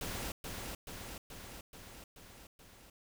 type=noise with echo; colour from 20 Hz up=pink; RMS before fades=-40 dBFS; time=0.01-0.32 s; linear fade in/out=2 ms; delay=430 ms; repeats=6; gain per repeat=-3 dB; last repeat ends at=2.9 s; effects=none